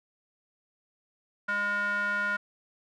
square tone with band-pass filter, 204.2 Hz, G#3, 29 cents flat, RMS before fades -29 dBFS, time 1.48-2.37 s, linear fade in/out 10 ms, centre 1500 Hz, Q 6.9, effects none

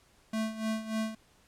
square tone with tremolo, 220 Hz, A3, in tune, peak -29 dBFS, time 0.33-1.15 s, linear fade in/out 5 ms, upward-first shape sine, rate 3.4 Hz, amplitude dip 75%, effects pink hiss -64 dBFS RMS until 1.47 s + low-pass 11000 Hz 12 dB/octave

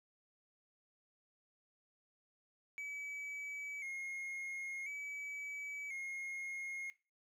triangle tone with vibrato, 2217 Hz, C#7, in tune, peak -40 dBFS, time 2.78-6.9 s, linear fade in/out 0 ms, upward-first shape square, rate 0.48 Hz, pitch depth 54 cents each way, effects noise-tail reverb RT60 0.3 s tail -17 dB re dry

